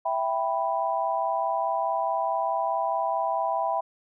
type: chord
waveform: sine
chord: E minor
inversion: none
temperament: equal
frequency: 659.3 / 784 / 987.8 Hz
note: E5 / G5 / B5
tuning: 0 / 0 / 0 cents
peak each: -28 dBFS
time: 0.05-3.81 s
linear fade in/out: 10 ms
effects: none